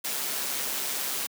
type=noise with amplitude modulation; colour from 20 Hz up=white; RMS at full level=-29 dBFS; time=0.04-1.27 s; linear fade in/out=10 ms; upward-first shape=sine; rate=137 Hz; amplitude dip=35%; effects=high-pass 200 Hz 12 dB/octave